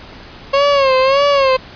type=tone with vibrato; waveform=30% pulse; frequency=545 Hz; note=C#5; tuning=29 cents flat; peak=-7 dBFS; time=0.53-1.57 s; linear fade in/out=10 ms; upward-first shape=sine; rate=1.7 Hz; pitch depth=87 cents each way; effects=pink hiss -36 dBFS RMS until 1.75 s + resampled to 11025 Hz